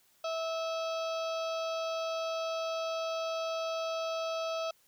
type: harmonic tone with a mistuned harmonic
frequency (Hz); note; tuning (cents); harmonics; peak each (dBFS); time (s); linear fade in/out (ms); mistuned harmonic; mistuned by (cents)
652; E5; -19; 1 / 2 / 4 / 5 / 6 / 7 / 8 / 9; -33 / -39 / -45 / -47 / -49 / -50 / -51 / -52; 0.24-4.71; 5; 9; +29
effects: white hiss -67 dBFS RMS until 4.87 s